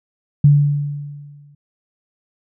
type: tone with exponential decay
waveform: sine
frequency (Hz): 144.7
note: D3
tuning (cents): -25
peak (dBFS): -5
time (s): 0.44-1.55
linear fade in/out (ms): 5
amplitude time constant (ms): 240
effects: none